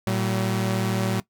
sawtooth tone pair together, 113.56 / 190.3 Hz, A#2 / F#3, -45 / +49 cents, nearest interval major sixth, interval 894 cents, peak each -21 dBFS, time 0.07-1.2 s, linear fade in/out 0 ms, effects noise-tail reverb RT60 0.1 s tail -18 dB re dry

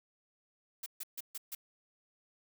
blue noise bursts, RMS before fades -41 dBFS, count 5, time 0.83-1.55 s, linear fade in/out 5 ms, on 32 ms, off 140 ms, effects none

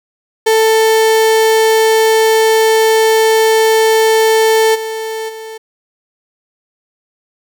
35% pulse tone with level steps, 442.8 Hz, A4, 11 cents sharp, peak -6 / -17 / -24 dBFS, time 0.46-5.58 s, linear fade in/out 10 ms, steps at 4.74 / 5.28 s, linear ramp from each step 20 ms, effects none

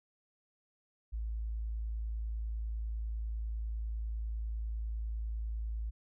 sine tone, 55 Hz, A1, in tune, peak -34 dBFS, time 1.12-5.91 s, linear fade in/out 20 ms, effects none

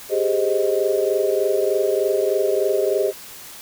sine chord, Ab major seventh, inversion third, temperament equal, 392 / 415.3 / 523.3 / 622.3 Hz, G4 / Ab4 / C5 / Eb5, 0 / 0 / 0 / 0 cents, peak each -21 / -22 / -24 / -23 dBFS, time 0.09-3.13 s, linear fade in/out 50 ms, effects white hiss -39 dBFS RMS until 3.61 s

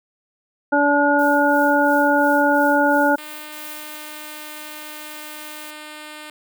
harmonic tone, 288.2 Hz, D4, 33 cents flat, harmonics 1 / 2 / 3 / 5, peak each -19 / -19 / -19 / -19 dBFS, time 0.72-3.16 s, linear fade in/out 10 ms
violet noise with tremolo, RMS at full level -37 dBFS, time 1.19-3.96 s, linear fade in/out 0 ms, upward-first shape sine, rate 2.9 Hz, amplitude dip 60%
5% pulse tone, 303.5 Hz, D#4, 43 cents flat, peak -23 dBFS, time 3.18-6.3 s, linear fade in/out 2 ms
blue noise, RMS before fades -39 dBFS, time 3.52-5.71 s, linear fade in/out 5 ms
effects none

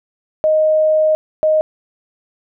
sine tone bursts at uneven times, 622.3 Hz, D#5, in tune, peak -10 dBFS, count 2, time 0.44-1.15 / 1.43-1.61 s, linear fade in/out 0 ms, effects none

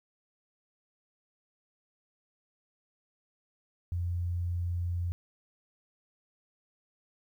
sine tone, 87.31 Hz, F2, in tune, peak -29 dBFS, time 3.92-5.12 s, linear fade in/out 0 ms, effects 11-bit

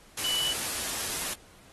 sine tone in noise, 2969 Hz, F#7, 5 cents sharp, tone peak -27 dBFS, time 0.24-0.53 s, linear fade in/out 5 ms, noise white, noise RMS -32 dBFS, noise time 0.17-1.34 s, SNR +2 dB, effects pink hiss -56 dBFS RMS until 1.72 s + AAC 32 kbps

